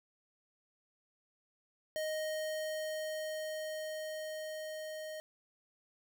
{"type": "tone with level ramp", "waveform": "square", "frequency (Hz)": 622.3, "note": "D#5", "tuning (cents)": 0, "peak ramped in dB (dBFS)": [-35, -42], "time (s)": [1.96, 5.2], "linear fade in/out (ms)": 0, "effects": []}